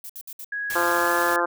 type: noise bursts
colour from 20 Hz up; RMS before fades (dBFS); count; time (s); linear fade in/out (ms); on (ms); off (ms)
violet; -37; 4; 0.04-0.446; 2; 55; 62
type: tone with pitch glide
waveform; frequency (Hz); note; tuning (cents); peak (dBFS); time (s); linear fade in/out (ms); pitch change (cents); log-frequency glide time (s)
sine; 1661.2 to 1711.9; G#6 to A6; 0 to -48; -26; 0.52-1.4; 5; +52; 0.9-1.15
type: noise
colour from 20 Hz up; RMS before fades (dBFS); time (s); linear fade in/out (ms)
white; -33; 0.7-1.36; 0
type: harmonic tone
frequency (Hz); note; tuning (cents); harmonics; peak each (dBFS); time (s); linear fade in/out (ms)
173.1; F3; -15; 2 / 3 / 4 / 5 / 6 / 7 / 8 / 9; -28 / -27 / -30 / -29 / -27 / -28 / -28 / -31; 0.75-1.46; 10
effects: none